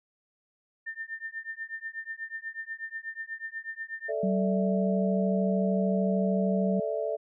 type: tone with tremolo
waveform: sine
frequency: 1800 Hz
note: A6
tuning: 39 cents sharp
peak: -31 dBFS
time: 0.86-4.13 s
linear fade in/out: 10 ms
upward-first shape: triangle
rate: 8.2 Hz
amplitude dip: 100%
type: chord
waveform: sine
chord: A suspended fourth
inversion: none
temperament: just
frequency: 440 / 586.7 / 660 Hz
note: A4 / D5 / E5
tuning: 0 / -2 / +2 cents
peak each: -32 dBFS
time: 4.08-7.17 s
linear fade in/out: 20 ms
type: tone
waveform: sine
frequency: 190.7 Hz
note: G3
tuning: 47 cents flat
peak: -25 dBFS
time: 4.23-6.8 s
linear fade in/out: 5 ms
effects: none